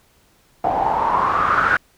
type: noise with low-pass filter sweep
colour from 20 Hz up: white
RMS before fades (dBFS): -18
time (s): 0.64-1.77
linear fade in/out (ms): 2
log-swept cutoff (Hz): 730 to 1500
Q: 8.6
effects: pink hiss -57 dBFS RMS until 1.97 s